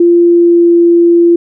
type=tone with pitch glide; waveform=sine; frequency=344.8 to 342.2 Hz; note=F4 to F4; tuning=-22 to -35 cents; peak=-3 dBFS; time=0-1.36 s; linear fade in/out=5 ms; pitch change=-13 cents; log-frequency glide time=0.23-0.76 s; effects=none